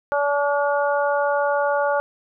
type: harmonic tone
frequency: 286.7 Hz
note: D4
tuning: 42 cents flat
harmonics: 2 / 3 / 4 / 5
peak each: -20 / -24 / -28 / -26 dBFS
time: 0.12-2 s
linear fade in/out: 0 ms
effects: none